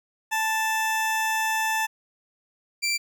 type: tone pair in turn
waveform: 20% pulse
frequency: 880 / 2349 Hz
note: A5 / D7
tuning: 0 / 0 cents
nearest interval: octave + perfect fourth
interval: 1700 cents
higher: second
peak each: -18 dBFS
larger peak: neither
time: 0.31-1.87 / 2.82-2.98 s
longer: first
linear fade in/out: 20 ms
effects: none